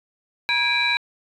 sine tone cluster, 957 / 1643 / 2341 / 2471 / 3938 Hz, A#5 / G#6 / D7 / D#7 / B7, +45 / -19 / -6 / -13 / -6 cents, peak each -27 / -26 / -21 / -28 / -23 dBFS, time 0.49-0.97 s, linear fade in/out 0 ms, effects tanh soft clip ceiling -9 dBFS

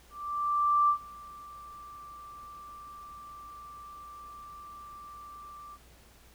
sine tone with ADSR envelope, 1174.7 Hz, D6, in tune, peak -20 dBFS, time 0.1-5.78 s, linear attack 790 ms, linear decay 88 ms, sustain -24 dB, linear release 44 ms, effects added 60 Hz sine -59 dBFS peak until 6.34 s + pink hiss -59 dBFS RMS until 6.34 s

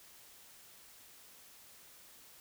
silence, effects white hiss -58 dBFS RMS until 2.4 s

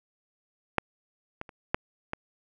clicks, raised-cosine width 0.5 ms, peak -7 / -20 / -30 / -8 / -16 dBFS, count 5, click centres 0.783 / 1.414 / 1.492 / 1.745 / 2.134 s, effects none

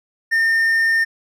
triangle tone, 1815 Hz, A#6, 47 cents flat, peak -12 dBFS, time 0.31-1.05 s, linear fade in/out 20 ms, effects none

